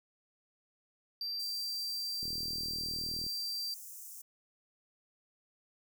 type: tone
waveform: triangle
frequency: 4699 Hz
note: D8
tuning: in tune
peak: -34 dBFS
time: 1.21-3.74 s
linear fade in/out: 2 ms
type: high-pass noise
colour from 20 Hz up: white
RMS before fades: -48 dBFS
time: 1.39-4.22 s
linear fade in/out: 10 ms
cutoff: 5900 Hz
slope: 48 dB/octave
type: click train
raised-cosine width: 3 ms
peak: -35 dBFS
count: 42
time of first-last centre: 2.23-3.265 s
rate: 39.6 Hz
effects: none